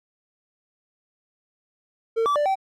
triangle tone with pitch steps, 453.6 / 1156 / 589 / 772 Hz, A#4 / D6 / D5 / G5, -47 / -28 / +5 / -27 cents, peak -17 dBFS, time 2.16-2.556 s, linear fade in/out 20 ms, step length 99 ms, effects none

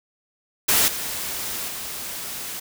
white noise with level steps, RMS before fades -18 / -29 / -32 dBFS, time 0.68-2.6 s, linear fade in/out 10 ms, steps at 0.88 / 1.68 s, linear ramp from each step 2 ms, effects none

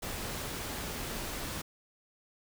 pink noise, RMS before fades -38 dBFS, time 0.02-1.62 s, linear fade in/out 10 ms, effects none

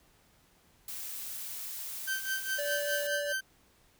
blue noise, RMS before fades -40 dBFS, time 0.88-3.07 s, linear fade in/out 2 ms
40% pulse tone with tremolo, 1553 Hz, G6, 17 cents flat, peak -28 dBFS, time 2.07-3.41 s, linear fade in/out 10 ms, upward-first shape triangle, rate 4.9 Hz, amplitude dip 95%
square tone, 580 Hz, D5, 22 cents flat, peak -33 dBFS, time 2.58-3.33 s, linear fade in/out 10 ms
effects pink hiss -65 dBFS RMS until 3.99 s

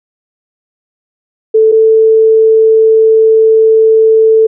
sine tone pair in turn, 440 / 442.5 Hz, A4 / A4, 0 / +10 cents, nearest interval unison, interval 10 cents, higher second, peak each -3 dBFS, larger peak neither, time 1.54-1.72 / 1.72-4.47 s, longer second, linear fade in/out 10 ms, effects none

